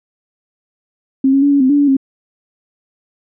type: tone with pitch steps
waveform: sine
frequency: 267.6 / 274 / 284.8 / 281.9 / 259.8 / 288.3 / 286.3 / 269.6 Hz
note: C4 / C#4 / C#4 / C#4 / C4 / D4 / D4 / C#4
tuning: +39 / -20 / +47 / +29 / -12 / -32 / -44 / -48 cents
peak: -8 dBFS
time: 1.24-1.968 s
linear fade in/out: 5 ms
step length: 91 ms
effects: none